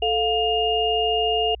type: tone cluster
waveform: sine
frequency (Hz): 439.2 / 706 / 2830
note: A4 / F5 / F7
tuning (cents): -3 / +19 / +22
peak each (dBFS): -23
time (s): 0.02-1.55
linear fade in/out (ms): 5
effects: added 60 Hz sine -38 dBFS peak until 1.6 s